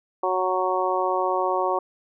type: harmonic tone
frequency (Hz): 185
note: F#3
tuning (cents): 0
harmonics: 2 / 3 / 4 / 5 / 6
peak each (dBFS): -27 / -27 / -27 / -27 / -27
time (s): 0.23-1.79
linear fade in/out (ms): 5
effects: none